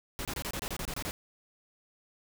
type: noise bursts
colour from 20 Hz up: pink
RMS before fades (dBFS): -36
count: 11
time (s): 0.19-1.11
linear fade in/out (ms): 0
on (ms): 60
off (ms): 26
effects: none